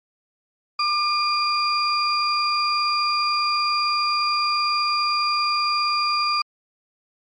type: tone cluster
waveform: sine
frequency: 1193 / 2431 / 4778 Hz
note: D6 / D#7 / D8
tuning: +27 / -41 / +29 cents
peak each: -20 / -27 / -23 dBFS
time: 0.79-6.42 s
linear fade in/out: 5 ms
effects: tanh soft clip ceiling -11 dBFS + MP3 48 kbps